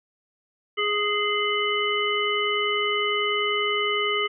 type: harmonic tone with a mistuned harmonic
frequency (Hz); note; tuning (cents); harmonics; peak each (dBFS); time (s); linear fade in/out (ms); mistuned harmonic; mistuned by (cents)
415.3; G#4; 0; 1 / 3 / 5 / 7; -27 / -27 / -27 / -27; 0.77-4.28; 20; 7; +47
effects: none